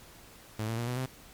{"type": "tone with pitch steps", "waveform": "sawtooth", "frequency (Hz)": [108.7, 113.58, 118.68, 124, 129.57], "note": ["A2", "A#2", "A#2", "B2", "C3"], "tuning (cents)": [-21, -45, 31, 7, -17], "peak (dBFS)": -27, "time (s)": [0.59, 1.06], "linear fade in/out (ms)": 5, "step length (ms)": 94, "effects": ["pink hiss -53 dBFS RMS until 1.33 s", "MP3 96 kbps"]}